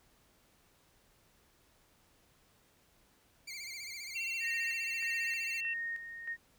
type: tone with vibrato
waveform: 20% pulse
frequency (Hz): 2217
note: C#7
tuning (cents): 0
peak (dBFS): -37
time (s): 3.47-5.61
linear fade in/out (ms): 10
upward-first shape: sine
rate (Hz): 15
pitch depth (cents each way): 110
type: tone with pitch glide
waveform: sine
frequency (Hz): 2723 to 2706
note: F7 to E7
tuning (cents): -44 to +45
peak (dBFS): -35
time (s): 4.15-5.74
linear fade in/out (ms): 10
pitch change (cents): -11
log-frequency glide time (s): 4.29-5.16
type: tone with tremolo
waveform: sine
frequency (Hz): 1852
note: A#6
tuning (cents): -12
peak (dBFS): -35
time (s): 4.4-6.37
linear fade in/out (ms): 50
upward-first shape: square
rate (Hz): 1.6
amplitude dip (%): 60
effects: pink hiss -68 dBFS RMS until 6.58 s